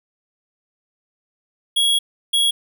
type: tone bursts at uneven times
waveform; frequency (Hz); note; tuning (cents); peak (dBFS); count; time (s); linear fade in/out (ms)
square; 3322; G#7; 0; -15; 2; 1.76-1.99 / 2.33-2.51; 10
effects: none